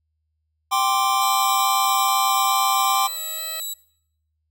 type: chord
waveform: square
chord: G suspended fourth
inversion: none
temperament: equal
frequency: 784 / 1046.5 / 1174.7 Hz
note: G5 / C6 / D6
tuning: 0 / 0 / 0 cents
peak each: -23 / -22 / -24 dBFS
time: 0.71-3.08 s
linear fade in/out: 20 ms
type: tone with vibrato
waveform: 10% pulse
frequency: 3951 Hz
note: B7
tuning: in tune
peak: -21 dBFS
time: 1.21-3.74 s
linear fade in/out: 10 ms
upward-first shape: square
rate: 2.3 Hz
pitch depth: 18 cents each way
type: tone with exponential growth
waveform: 10% pulse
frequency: 641 Hz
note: E5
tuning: 49 cents flat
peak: -25 dBFS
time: 1.53-3.6 s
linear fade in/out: 1 ms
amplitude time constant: 450 ms
effects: noise-tail reverb RT60 0.7 s tail -22 dB re dry + added 78 Hz sine -70 dBFS peak until 4.5 s